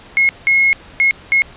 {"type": "tone bursts at uneven times", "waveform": "sine", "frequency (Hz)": 2166, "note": "C#7", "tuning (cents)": -41, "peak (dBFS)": -9, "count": 4, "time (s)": [[0.17, 0.29], [0.47, 0.73], [1, 1.11], [1.32, 1.42]], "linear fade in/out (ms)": 0, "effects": ["pink hiss -40 dBFS RMS until 1.56 s", "resampled to 8000 Hz"]}